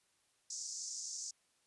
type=band-pass noise; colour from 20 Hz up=white; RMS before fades=-44 dBFS; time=0.5-1.31 s; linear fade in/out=5 ms; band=5300 to 7200 Hz; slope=48 dB/octave; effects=white hiss -75 dBFS RMS until 1.66 s + resampled to 24000 Hz